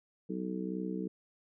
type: harmonic tone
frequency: 62.7 Hz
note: B1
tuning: 27 cents sharp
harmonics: 3 / 4 / 5 / 6 / 7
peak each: -37 / -43 / -39 / -46 / -42 dBFS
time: 0.29-1.08 s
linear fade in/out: 10 ms
effects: none